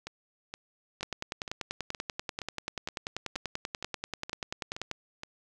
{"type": "two click trains", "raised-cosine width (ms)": 0.2, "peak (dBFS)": [-16, -21], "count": [41, 12], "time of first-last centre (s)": [[1.03, 4.913], [0.07, 5.234]], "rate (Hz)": [10.3, 2.13], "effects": []}